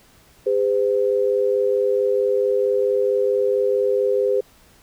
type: tone pair together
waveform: sine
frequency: 404.5 / 509 Hz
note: G#4 / C5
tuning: -46 / -48 cents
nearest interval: major third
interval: 398 cents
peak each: -19 dBFS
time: 0.46-4.41 s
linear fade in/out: 10 ms
effects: pink hiss -53 dBFS RMS until 4.82 s